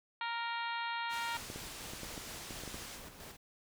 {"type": "harmonic tone", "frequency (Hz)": 466.2, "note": "A#4", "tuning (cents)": 0, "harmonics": [2, 3, 4, 5, 6, 7, 8, 9], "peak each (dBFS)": [-38, -42, -44, -46, -48, -49, -50, -51], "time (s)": [0.21, 1.37], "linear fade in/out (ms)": 2}
{"type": "low-pass noise", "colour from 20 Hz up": "white", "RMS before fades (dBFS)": -48, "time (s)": [1.09, 3], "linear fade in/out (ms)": 50, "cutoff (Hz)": 7800, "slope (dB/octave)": 12}
{"type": "noise with tremolo", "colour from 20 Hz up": "pink", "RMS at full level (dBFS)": -49, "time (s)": [1.34, 3.37], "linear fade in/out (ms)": 10, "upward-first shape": "square", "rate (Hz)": 4.3, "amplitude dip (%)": 45}
{"type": "clicks", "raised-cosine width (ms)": 2, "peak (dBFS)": -31, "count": 9, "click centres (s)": [1.501, 1.56, 1.935, 2.033, 2.178, 2.508, 2.636, 2.677, 2.744]}
{"effects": []}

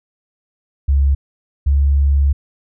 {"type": "tone pair in turn", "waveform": "sine", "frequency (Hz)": [69.3, 70.15], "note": ["C#2", "C#2"], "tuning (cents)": [0, 21], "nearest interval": "unison", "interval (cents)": 21, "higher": "second", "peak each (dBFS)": -10, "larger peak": "neither", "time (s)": [[0.88, 1.15], [1.66, 2.33]], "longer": "second", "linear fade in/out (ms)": 10, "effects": []}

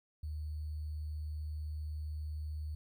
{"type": "tone with sample-and-hold", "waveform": "sine", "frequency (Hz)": 76.3, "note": "D#2", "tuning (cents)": -33, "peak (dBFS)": -37, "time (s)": [0.23, 2.75], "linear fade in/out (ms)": 5, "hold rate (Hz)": 4410, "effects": []}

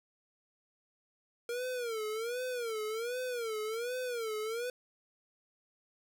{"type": "tone with vibrato", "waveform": "square", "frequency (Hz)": 466.2, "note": "A#4", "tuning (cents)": 0, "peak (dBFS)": -35, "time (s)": [1.49, 4.7], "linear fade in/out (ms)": 2, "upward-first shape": "sine", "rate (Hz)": 1.3, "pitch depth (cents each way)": 150, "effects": []}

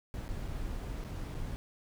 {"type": "noise with dropouts", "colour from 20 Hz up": "brown", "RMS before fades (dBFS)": -38, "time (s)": [0.14, 1.56], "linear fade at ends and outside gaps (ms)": 0, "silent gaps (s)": [[0.281, 0.29], [0.478, 0.483], [1.04, 1.047], [1.343, 1.349]], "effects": []}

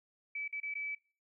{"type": "tone with dropouts", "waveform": "sine", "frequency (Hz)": 2300, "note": "D7", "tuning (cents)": -37, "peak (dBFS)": -36, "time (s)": [0.35, 0.95], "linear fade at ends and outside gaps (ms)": 5, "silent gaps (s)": [[0.479, 0.526], [0.602, 0.63], [0.74, 0.752]], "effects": ["noise-tail reverb RT60 0.4 s tail -22 dB re dry"]}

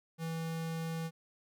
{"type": "tone", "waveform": "square", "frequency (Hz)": 163.5, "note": "E3", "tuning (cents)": -14, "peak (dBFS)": -36, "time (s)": [0.18, 1.11], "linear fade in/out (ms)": 50, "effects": []}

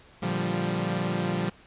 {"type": "chord", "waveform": "sawtooth", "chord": "G minor seventh", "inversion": "first", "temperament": "equal with one note detuned", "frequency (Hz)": [115.94, 146.83, 174.61, 196], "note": ["Bb2", "D3", "F3", "G3"], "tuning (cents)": [-9, 0, 0, 0], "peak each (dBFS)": [-30, -31, -25, -27], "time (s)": [0.22, 1.5], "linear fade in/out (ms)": 10, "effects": ["pink hiss -54 dBFS RMS until 1.66 s", "resampled to 8000 Hz"]}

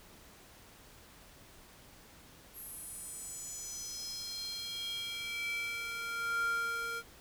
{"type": "tone with high-pass filter sweep", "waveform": "square", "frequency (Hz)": 464.3, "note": "A#4", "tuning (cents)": -7, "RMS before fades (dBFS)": -39, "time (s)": [2.53, 7.03], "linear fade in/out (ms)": 50, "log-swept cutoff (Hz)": [12000, 1000], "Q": 5.1, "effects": ["pink hiss -57 dBFS RMS until 7.2 s"]}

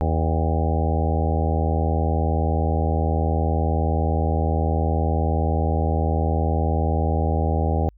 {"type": "harmonic tone with a mistuned harmonic", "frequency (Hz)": 80, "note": "D#2", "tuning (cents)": 49, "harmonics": [1, 2, 3, 4, 5, 6, 7, 8, 9, 10], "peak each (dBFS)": [-20, -27, -30, -32, -32, -31, -32, -34, -33, -30], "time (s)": [0.01, 7.89], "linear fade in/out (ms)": 0, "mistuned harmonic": 9, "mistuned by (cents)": 49, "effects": ["added 50 Hz sine -49 dBFS peak until 7.97 s"]}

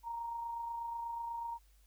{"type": "tone with amplitude modulation", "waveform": "sine", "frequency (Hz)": 932.3, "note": "A#5", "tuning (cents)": 0, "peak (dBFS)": -36, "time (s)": [0.03, 1.59], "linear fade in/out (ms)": 50, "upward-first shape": "sine", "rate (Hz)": 28.2, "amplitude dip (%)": 35, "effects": ["added 50 Hz sine -62 dBFS peak until 1.86 s", "white hiss -72 dBFS RMS until 1.86 s"]}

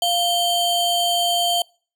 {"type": "ring-modulated tone", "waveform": "square", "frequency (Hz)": 1917, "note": "A#6", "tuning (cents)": 48, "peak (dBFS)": -15, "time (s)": [0.02, 1.62], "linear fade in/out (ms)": 2, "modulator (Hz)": 1220, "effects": ["noise-tail reverb RT60 0.4 s tail -26 dB re dry"]}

